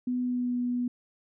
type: tone with pitch glide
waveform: sine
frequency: 248.9 to 245.2 Hz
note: B3 to B3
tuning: +14 to -12 cents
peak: -26 dBFS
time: 0.07-0.88 s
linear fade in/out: 5 ms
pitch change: -26 cents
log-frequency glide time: 0.2-0.56 s
effects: none